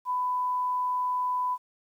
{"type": "tone", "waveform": "sine", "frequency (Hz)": 998, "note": "B5", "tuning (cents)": 18, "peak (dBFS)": -25, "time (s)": [0.05, 1.58], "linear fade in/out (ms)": 50, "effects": ["10-bit"]}